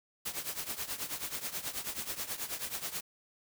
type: noise with tremolo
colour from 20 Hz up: white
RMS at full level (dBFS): -35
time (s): 0.25-3.01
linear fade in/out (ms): 10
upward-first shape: triangle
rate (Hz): 9.3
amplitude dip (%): 85
effects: none